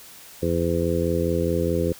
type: harmonic tone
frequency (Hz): 84.8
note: E2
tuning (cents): +50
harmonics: 1 / 2 / 3 / 4 / 5 / 6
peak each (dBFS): -27 / -27 / -30 / -27 / -27 / -26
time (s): 0.42-1.93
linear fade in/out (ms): 10
effects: white hiss -45 dBFS RMS until 1.99 s